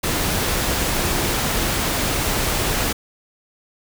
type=tone in noise; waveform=sine; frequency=349.2 Hz; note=F4; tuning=in tune; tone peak=-30 dBFS; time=1-1.36 s; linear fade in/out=10 ms; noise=pink; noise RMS=-21 dBFS; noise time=0.03-2.93 s; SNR=-12 dB; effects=none